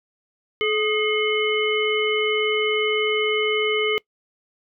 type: harmonic tone with a mistuned harmonic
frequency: 429.1 Hz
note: A4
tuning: 43 cents flat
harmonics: 1 / 3 / 5 / 7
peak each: -21 / -30 / -24 / -26 dBFS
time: 0.61-3.98 s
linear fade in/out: 0 ms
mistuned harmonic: 3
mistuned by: -65 cents
effects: noise-tail reverb RT60 0.1 s tail -24 dB re dry